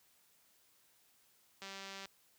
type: click train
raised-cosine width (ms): 0.2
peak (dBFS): -30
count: 86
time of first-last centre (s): 1.62-2.056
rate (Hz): 195
effects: white hiss -70 dBFS RMS until 2.38 s + high-pass 60 Hz 12 dB/octave